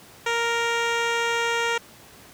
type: tone with low-pass filter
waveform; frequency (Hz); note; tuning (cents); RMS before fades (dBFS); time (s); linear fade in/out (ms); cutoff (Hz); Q
10% pulse; 466.2; A#4; 0; -24; 0.26-1.78; 5; 5700; 0.8
effects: pink hiss -48 dBFS RMS until 2.33 s + high-pass 80 Hz 12 dB/octave